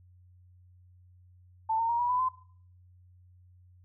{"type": "tone with pitch steps", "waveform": "sine", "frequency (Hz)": [888, 914, 940.8, 968.4, 996.7, 1026], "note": ["A5", "A#5", "A#5", "B5", "B5", "C6"], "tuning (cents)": [16, -34, 16, -34, 16, -34], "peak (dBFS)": -25, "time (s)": [1.69, 2.29], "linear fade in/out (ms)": 10, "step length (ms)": 100, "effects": ["noise-tail reverb RT60 0.6 s tail -22 dB re dry", "added 90 Hz sine -55 dBFS peak until 3.84 s"]}